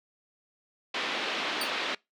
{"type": "band-pass noise", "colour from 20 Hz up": "white", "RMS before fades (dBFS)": -32, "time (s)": [0.94, 1.95], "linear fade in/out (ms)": 5, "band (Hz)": [230, 3700], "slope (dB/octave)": 24}
{"type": "tone with exponential decay", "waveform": "sawtooth", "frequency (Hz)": 4565, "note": "D8", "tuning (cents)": -50, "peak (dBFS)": -25, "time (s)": [1.61, 1.72], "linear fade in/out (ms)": 5, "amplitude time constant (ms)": 22}
{"effects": ["noise-tail reverb RT60 0.2 s tail -24 dB re dry"]}